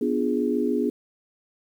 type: chord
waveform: sine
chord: B diminished seventh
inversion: none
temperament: equal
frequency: 246.9 / 293.7 / 349.2 / 415.3 Hz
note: B3 / D4 / F4 / Ab4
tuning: 0 / 0 / 0 / 0 cents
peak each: -25 / -27 / -29 / -26 dBFS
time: 0.01-0.9 s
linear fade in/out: 5 ms
effects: 9-bit

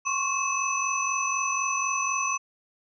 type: tone cluster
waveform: sine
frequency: 1075 / 1119 / 2594 / 6020 Hz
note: C6 / C#6 / E7 / F#8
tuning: +47 / +16 / -28 / +29 cents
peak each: -30 dBFS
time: 0.05-2.38 s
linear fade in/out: 20 ms
effects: none

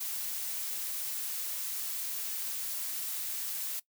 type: noise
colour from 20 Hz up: blue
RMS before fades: -36 dBFS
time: 0-3.8 s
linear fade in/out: 10 ms
effects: noise-tail reverb RT60 0.1 s tail -20 dB re dry

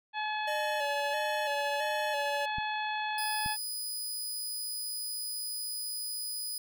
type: harmonic tone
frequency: 854 Hz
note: G#5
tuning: 48 cents sharp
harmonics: 1 / 2 / 3 / 4 / 5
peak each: -33 / -37 / -40 / -42 / -49 dBFS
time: 0.13-3.57 s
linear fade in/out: 50 ms
type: tone with vibrato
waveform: square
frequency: 590 Hz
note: D5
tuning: 8 cents sharp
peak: -34 dBFS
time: 0.47-2.46 s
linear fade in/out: 10 ms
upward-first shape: square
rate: 1.5 Hz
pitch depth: 48 cents each way
type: clicks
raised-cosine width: 5 ms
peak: -28 dBFS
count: 2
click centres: 2.584 / 3.461 s
type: tone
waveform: 15% pulse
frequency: 4978 Hz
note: D#8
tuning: in tune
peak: -28 dBFS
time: 3.18-6.58 s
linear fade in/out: 2 ms
effects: none

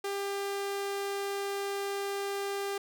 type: tone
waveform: sawtooth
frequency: 398.3 Hz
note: G4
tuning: 28 cents sharp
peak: -28 dBFS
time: 0.04-2.78 s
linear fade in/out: 5 ms
effects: none

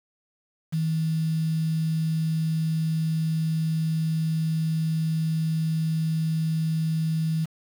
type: tone with quantisation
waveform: sine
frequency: 160 Hz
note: D#3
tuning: 49 cents sharp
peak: -22 dBFS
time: 0.72-7.46 s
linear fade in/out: 20 ms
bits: 7
effects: none

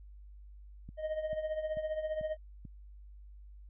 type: click train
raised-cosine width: 5 ms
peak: -34 dBFS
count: 5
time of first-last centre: 0.89-2.652 s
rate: 2.27 Hz
type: tone with tremolo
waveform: triangle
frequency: 622.3 Hz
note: D#5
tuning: in tune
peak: -28 dBFS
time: 0.97-2.37 s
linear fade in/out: 50 ms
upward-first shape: triangle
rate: 15 Hz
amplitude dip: 75%
effects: added 50 Hz sine -49 dBFS peak until 3.69 s + resampled to 8000 Hz

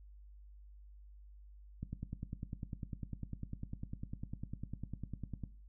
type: click train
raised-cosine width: 5 ms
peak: -28 dBFS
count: 37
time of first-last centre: 1.83-5.437 s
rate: 9.98 Hz
effects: noise-tail reverb RT60 0.4 s tail -17 dB re dry + added 50 Hz sine -53 dBFS peak until 5.68 s

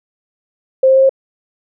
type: tone with pitch steps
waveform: sine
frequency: 526 / 529.4 / 532.7 / 536.1 Hz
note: C5 / C5 / C5 / C5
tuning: +9 / +20 / +31 / +42 cents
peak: -6 dBFS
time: 0.83-1.094 s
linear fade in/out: 5 ms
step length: 66 ms
effects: none

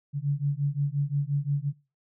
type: beating tone pair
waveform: sine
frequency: 140 / 145.7 Hz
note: C#3 / D3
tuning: +18 / -13 cents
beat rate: 5.7 Hz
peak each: -27 dBFS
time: 0.13-1.73 s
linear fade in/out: 50 ms
effects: noise-tail reverb RT60 0.3 s tail -21 dB re dry

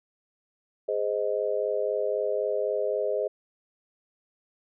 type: chord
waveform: sine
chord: Ab major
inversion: none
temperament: just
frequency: 415.3 / 519.1 / 623 Hz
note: Ab4 / C5 / Eb5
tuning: 0 / -14 / +2 cents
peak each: -29 dBFS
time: 0.88-3.28 s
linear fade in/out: 10 ms
effects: none

